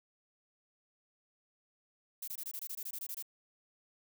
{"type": "noise bursts", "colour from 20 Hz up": "violet", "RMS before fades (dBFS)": -41, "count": 13, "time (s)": [2.22, 3.225], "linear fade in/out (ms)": 5, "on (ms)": 57, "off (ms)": 22, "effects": []}